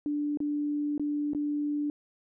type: tone with dropouts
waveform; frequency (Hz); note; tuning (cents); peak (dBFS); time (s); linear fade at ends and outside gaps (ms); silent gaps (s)
sine; 293.7; D4; 0; -27; 0.06-1.9; 1; 0.373-0.403 / 0.979-0.996 / 1.334-1.348
effects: none